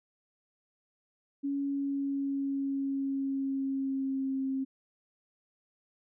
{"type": "tone with pitch glide", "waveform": "sine", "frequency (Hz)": [279.9, 267.1], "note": ["C#4", "C4"], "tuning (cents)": [17, 36], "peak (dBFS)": -29, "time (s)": [1.43, 4.65], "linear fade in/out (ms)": 20, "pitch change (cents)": -81, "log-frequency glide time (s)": [1.57, 4.44], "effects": []}